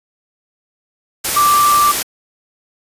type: tone in noise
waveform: sine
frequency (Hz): 1174.7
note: D6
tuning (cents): 0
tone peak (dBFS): -9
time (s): 1.36-1.92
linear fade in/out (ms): 10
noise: white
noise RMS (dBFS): -18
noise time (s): 1.24-2.03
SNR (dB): +6
effects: resampled to 32000 Hz